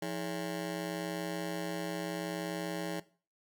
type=ring-modulated tone; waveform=20% pulse; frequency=246.9 Hz; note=B3; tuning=in tune; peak=-27 dBFS; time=0.02-3 s; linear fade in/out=5 ms; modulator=73.1 Hz; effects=noise-tail reverb RT60 0.4 s tail -19 dB re dry